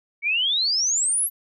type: exponential sweep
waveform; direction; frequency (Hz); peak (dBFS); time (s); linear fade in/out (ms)
sine; up; 2217 to 11840; -19; 0.22-1.3; 50
effects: none